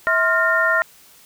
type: tone cluster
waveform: sine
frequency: 650 / 1052 / 1400 / 1828 Hz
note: E5 / C6 / F6 / A#6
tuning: -24 / +9 / +4 / -34 cents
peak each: -22 / -25 / -18 / -19 dBFS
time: 0.07-0.82 s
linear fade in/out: 0 ms
effects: white hiss -49 dBFS RMS until 1.25 s